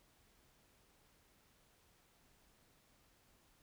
silence, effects pink hiss -71 dBFS RMS until 3.62 s

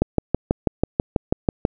click train, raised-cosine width 2 ms, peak -3 dBFS, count 11, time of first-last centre 0.02-1.651 s, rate 6.13 Hz, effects none

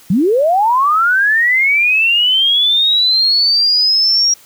sine linear sweep, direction up, 159.8 to 5660 Hz, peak -9 dBFS, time 0.1-4.34 s, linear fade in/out 5 ms, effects white hiss -44 dBFS RMS until 4.45 s

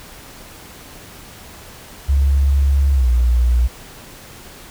sine tone with pitch glide, 69.3 to 60.33 Hz, C#2 to B1, 0 to -40 cents, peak -11 dBFS, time 2.08-3.68 s, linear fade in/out 20 ms, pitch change -240 cents, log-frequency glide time 2.94-3.08 s, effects pink hiss -39 dBFS RMS until 4.7 s

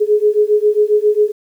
sine beating tone pair, 417 / 424.4 Hz, G#4 / G#4, +7 / +38 cents, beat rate 7.4 Hz, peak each -13 dBFS, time 0-1.32 s, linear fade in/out 20 ms, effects 8-bit

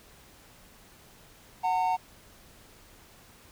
triangle tone pair together, 740 / 910.3 Hz, F#5 / A#5, 0 / -41 cents, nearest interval major third, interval 359 cents, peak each -25 dBFS, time 1.63-1.97 s, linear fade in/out 20 ms, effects pink hiss -55 dBFS RMS until 3.51 s

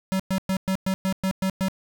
square tone bursts, 190.1 Hz, F#3, 47 cents sharp, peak -22 dBFS, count 9, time 0.12-1.684 s, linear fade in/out 0 ms, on 76 ms, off 110 ms, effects none

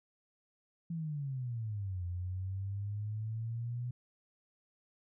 sine exponential two-way sweep, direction down then up, 170.6 to 87.6 to 123.7 Hz, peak -35 dBFS, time 0.9-3.91 s, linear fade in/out 5 ms, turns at 2.05 s, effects none

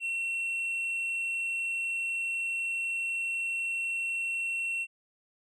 sine tone with tanh clipping, 2716 Hz, F7, 49 cents flat, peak -30 dBFS, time 0-4.87 s, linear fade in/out 50 ms, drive 3 dB, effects none

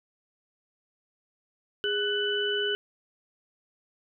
sine tone cluster, 411.7 / 1492 / 2988 Hz, G#4 / F#6 / F#7, -15 / +14 / +16 cents, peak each -29 / -31 / -29 dBFS, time 1.84-2.75 s, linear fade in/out 0 ms, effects none

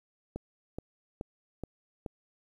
click train, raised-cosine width 2 ms, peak -23 dBFS, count 5, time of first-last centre 0.36-2.062 s, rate 2.35 Hz, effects 10-bit

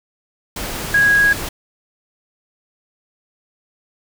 sine tone in noise, 1651 Hz, G#6, 11 cents flat, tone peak -10 dBFS, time 0.94-1.33 s, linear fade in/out 5 ms, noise pink, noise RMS -26 dBFS, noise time 0.56-1.49 s, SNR +13 dB, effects none

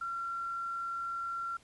sine tone with quantisation, 1368 Hz, F6, 36 cents flat, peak -34 dBFS, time 0.01-1.57 s, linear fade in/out 5 ms, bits 10, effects pink hiss -63 dBFS RMS until 1.63 s + resampled to 24000 Hz

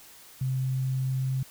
sine tone with pitch glide, 130.81 to 131.64 Hz, C3 to C3, 0 to +11 cents, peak -25 dBFS, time 0.41-1.43 s, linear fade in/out 5 ms, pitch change +11 cents, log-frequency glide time 0.68-1.27 s, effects white hiss -51 dBFS RMS until 1.5 s

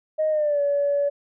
sine tone with pitch glide, 622.3 to 570.7 Hz, D#5 to D5, 0 to -50 cents, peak -18 dBFS, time 0.18-1.1 s, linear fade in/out 20 ms, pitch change -150 cents, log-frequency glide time 0.3-0.61 s, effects tanh soft clip ceiling -14 dBFS

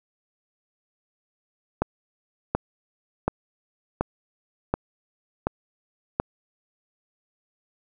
click train, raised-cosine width 1 ms, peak -7 dBFS, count 7, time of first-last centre 1.82-6.2 s, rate 1.37 Hz, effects none

